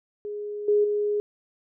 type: tone with level steps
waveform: sine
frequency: 415.3 Hz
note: G#4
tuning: in tune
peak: -30 / -17 / -22 dBFS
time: 0.25-1.2 s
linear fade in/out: 0 ms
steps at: 0.68 / 0.84 s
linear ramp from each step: 5 ms
effects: none